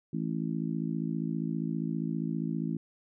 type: harmonic tone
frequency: 55 Hz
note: A1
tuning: in tune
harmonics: 3 / 4 / 5 / 6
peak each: -33 / -34 / -36 / -40 dBFS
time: 0.13-2.77 s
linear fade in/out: 5 ms
effects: none